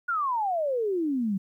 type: exponential sweep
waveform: sine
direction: down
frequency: 1460 to 185 Hz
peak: -24 dBFS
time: 0.08-1.38 s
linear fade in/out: 10 ms
effects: 11-bit